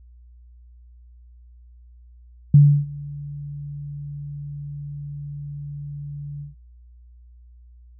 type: tone with ADSR envelope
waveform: sine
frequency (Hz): 144.4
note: D3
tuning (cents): -29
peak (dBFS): -6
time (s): 2.54-6.55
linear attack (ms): 4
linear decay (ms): 310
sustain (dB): -24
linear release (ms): 140
effects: added 60 Hz sine -45 dBFS peak until 7.99 s